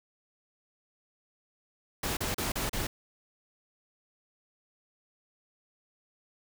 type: noise bursts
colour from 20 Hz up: pink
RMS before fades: -32 dBFS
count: 5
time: 2.03-2.87 s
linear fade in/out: 5 ms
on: 140 ms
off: 35 ms
effects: none